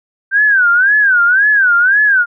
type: tone with vibrato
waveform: sine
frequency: 1546 Hz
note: G6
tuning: 24 cents flat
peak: -7 dBFS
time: 0.31-2.26 s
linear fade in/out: 50 ms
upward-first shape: sine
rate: 1.9 Hz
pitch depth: 180 cents each way
effects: none